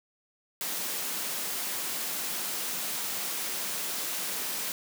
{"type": "high-pass noise", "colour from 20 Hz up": "white", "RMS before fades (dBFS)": -33, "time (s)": [0.61, 4.72], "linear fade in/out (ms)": 0, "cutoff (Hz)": 150, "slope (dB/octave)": 48, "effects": []}